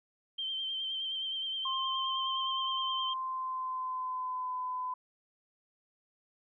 sine tone with vibrato, 3132 Hz, G7, 2 cents flat, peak -33 dBFS, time 0.38-3.14 s, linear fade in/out 10 ms, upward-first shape triangle, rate 9.6 Hz, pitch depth 39 cents each way
sine tone with pitch glide, 1056 to 1009.5 Hz, C6 to B5, +16 to +38 cents, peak -33 dBFS, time 1.65-4.94 s, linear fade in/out 5 ms, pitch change -78 cents, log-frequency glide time 2.65-4.53 s
effects none

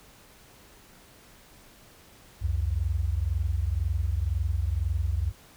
sine tone pair together, 65.6 / 87.57 Hz, C2 / F2, +5 / +5 cents, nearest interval perfect fourth, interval 500 cents, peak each -27 dBFS, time 2.41-5.32 s, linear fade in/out 20 ms, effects pink hiss -54 dBFS RMS until 5.56 s

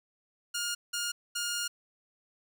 10% pulse tone bursts at uneven times, 1419 Hz, F6, 27 cents sharp, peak -23 dBFS, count 3, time 0.54-0.75 / 0.93-1.12 / 1.35-1.68 s, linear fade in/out 10 ms, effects none

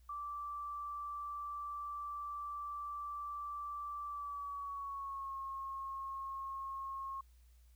sine tone with pitch glide, 1167 to 1082.6 Hz, D6 to C#6, -11 to -41 cents, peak -40 dBFS, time 0.09-7.21 s, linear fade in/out 5 ms, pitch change -130 cents, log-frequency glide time 4.07-5.37 s, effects added 60 Hz sine -60 dBFS peak until 7.75 s + white hiss -75 dBFS RMS until 7.75 s

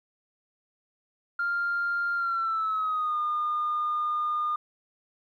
sine tone with pitch glide, 1396.9 to 1216.1 Hz, F6 to D#6, 0 to -40 cents, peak -24 dBFS, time 1.39-4.56 s, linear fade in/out 5 ms, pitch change -240 cents, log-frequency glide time 2.15-3.18 s, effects tanh soft clip ceiling -21 dBFS + 11-bit

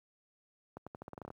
accelerating click train, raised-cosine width 1 ms, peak -30 dBFS, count 11, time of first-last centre 0.77-1.304 s, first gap 96 ms, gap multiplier 0.86, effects high-pass 80 Hz 12 dB/octave + 12-bit

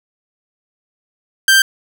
sawtooth tone, 1572 Hz, G6, 4 cents sharp, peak -4 dBFS, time 1.48-1.62 s, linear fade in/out 2 ms, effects none

